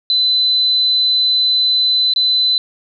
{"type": "tone with dropouts", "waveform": "sine", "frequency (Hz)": 4020, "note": "B7", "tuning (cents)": 30, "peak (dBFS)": -11, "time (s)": [0.1, 2.58], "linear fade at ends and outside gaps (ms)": 1, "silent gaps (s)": [2.137, 2.161], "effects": []}